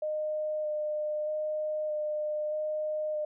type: tone with vibrato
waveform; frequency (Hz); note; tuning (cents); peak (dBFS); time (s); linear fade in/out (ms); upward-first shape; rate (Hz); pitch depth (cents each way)
sine; 609; D#5; -37; -29; 0.02-3.25; 5; square; 0.8; 11
effects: none